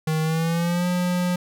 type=tone with pitch glide; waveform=square; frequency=157.4 to 178.73 Hz; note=D#3 to F3; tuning=+20 to +40 cents; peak=-21 dBFS; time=0.07-1.36 s; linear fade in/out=5 ms; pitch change=+220 cents; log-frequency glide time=0.22-0.87 s; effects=none